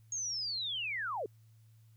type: linear sweep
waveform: sine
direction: down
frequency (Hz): 6645 to 370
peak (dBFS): -34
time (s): 0.12-1.26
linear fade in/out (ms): 2
effects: added 111 Hz sine -58 dBFS peak until 1.96 s + white hiss -75 dBFS RMS until 1.96 s